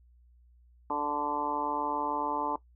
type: harmonic tone with a mistuned harmonic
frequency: 146.83 Hz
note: D3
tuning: in tune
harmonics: 2 / 3 / 4 / 5 / 6 / 7 / 8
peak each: -37 / -39 / -40 / -42 / -32 / -35 / -41 dBFS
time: 0.9-2.56 s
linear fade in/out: 2 ms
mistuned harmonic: 8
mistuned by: -16 cents
effects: noise-tail reverb RT60 0.1 s tail -17 dB re dry + added 60 Hz sine -57 dBFS peak until 2.75 s